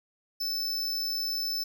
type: tone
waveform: square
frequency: 5274 Hz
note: E8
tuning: in tune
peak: -29 dBFS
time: 0.4-1.64 s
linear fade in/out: 10 ms
effects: 10-bit